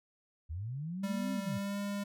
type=linear two-way sweep; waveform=sine; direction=up then down; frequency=72 to 266.5 to 99.4 Hz; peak=-36 dBFS; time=0.49-1.59 s; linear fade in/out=20 ms; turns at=1.32 s
type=tone with pitch glide; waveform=square; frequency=196 to 201.7 Hz; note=G3 to G3; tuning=0 to +50 cents; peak=-35 dBFS; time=1.03-2.04 s; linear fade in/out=10 ms; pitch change=+50 cents; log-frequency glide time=1.47-1.79 s
effects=none